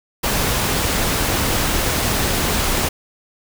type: noise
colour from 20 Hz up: pink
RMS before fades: -19 dBFS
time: 0.23-2.89 s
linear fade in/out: 10 ms
effects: none